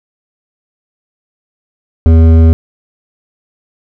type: tone with hard clipping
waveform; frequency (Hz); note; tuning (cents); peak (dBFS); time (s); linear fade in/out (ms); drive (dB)
sine; 81.5; E2; -19; -4; 2.06-2.53; 0; 11
effects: none